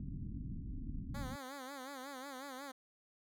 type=low-pass noise; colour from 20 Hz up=pink; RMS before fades=-43 dBFS; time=0-1.36 s; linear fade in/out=2 ms; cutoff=280 Hz; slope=48 dB/octave
type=tone with vibrato; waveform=10% pulse; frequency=269.2 Hz; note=C4; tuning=49 cents sharp; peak=-37 dBFS; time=1.14-2.72 s; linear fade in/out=10 ms; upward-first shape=sine; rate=5.5 Hz; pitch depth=110 cents each way
effects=none